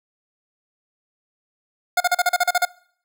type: tone bursts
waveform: 25% pulse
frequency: 715 Hz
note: F5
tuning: 41 cents sharp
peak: -11 dBFS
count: 10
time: 1.97-2.652 s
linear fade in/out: 5 ms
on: 34 ms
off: 38 ms
effects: noise-tail reverb RT60 0.6 s tail -23 dB re dry